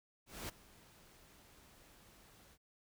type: noise with ADSR envelope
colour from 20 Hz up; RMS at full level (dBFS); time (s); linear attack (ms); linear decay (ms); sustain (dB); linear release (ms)
pink; -43; 0.26-2.58; 230; 10; -20; 50
effects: none